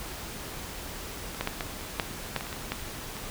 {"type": "clicks", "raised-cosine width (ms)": 0.3, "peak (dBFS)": [-23, -12, -12, -14, -24, -9, -11, -18, -23, -19, -13, -22], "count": 12, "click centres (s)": [1.347, 1.41, 1.474, 1.608, 1.81, 1.998, 2.363, 2.409, 2.468, 2.528, 2.72, 3.167], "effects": ["pink hiss -39 dBFS RMS until 3.3 s"]}